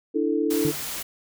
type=chord; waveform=sine; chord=D suspended second; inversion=none; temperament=just; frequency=293.7 / 330.4 / 440.5 Hz; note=D4 / E4 / A4; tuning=0 / +4 / +2 cents; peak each=-25 dBFS; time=0.14-0.72 s; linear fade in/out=20 ms
type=noise; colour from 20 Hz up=white; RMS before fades=-32 dBFS; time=0.5-1.03 s; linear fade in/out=10 ms
type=tone with exponential decay; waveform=sine; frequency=148.8 Hz; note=D3; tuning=23 cents sharp; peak=-22 dBFS; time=0.65-0.84 s; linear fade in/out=0 ms; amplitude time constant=40 ms
effects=none